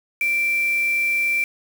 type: tone with quantisation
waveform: sine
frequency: 2349 Hz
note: D7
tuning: in tune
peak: -18 dBFS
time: 0.21-1.44 s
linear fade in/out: 2 ms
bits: 5
effects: none